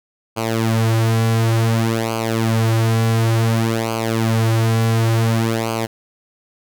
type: tone with flanger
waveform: sawtooth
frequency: 113.2 Hz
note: A2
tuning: 50 cents sharp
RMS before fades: -17 dBFS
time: 0.36-5.87 s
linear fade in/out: 20 ms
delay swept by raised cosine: 0.54 to 5.64 ms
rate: 0.56 Hz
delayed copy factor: -0.8
effects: none